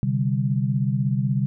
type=chord; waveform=sine; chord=C suspended second; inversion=none; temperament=just; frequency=130.81 / 147.16 / 196.22 Hz; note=C3 / D3 / G3; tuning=0 / +4 / +2 cents; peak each=-22 / -25 / -25 dBFS; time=0.03-1.46 s; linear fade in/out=0 ms; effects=none